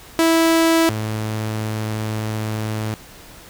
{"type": "tone pair in turn", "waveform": "sawtooth", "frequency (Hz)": [328.1, 108.64], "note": ["E4", "A2"], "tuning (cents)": [-8, -22], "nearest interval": "octave + perfect fifth", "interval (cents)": 1914, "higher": "first", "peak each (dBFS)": [-9, -18], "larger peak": "first", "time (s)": [[0.19, 0.89], [0.89, 2.94]], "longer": "second", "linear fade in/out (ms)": 0, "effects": ["pink hiss -42 dBFS RMS until 3.49 s"]}